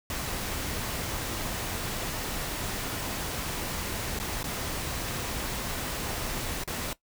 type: noise with dropouts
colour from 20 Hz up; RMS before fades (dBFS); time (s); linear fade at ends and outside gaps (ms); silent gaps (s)
pink; -33; 0.1-6.93; 1; 4.189-4.199 / 4.43-4.441 / 6.637-6.676
effects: noise-tail reverb RT60 0.1 s tail -17 dB re dry